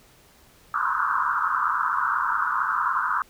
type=band-pass noise; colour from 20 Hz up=white; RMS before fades=-24 dBFS; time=0.74-3.22 s; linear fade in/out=2 ms; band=960 to 1500 Hz; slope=96 dB/octave; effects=pink hiss -55 dBFS RMS until 3.29 s